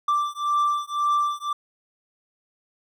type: beating tone pair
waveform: triangle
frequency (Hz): 1174 / 1175.9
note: D6 / D6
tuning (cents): -1 / +2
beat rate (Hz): 1.9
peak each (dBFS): -22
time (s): 0.08-1.53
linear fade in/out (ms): 5
effects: none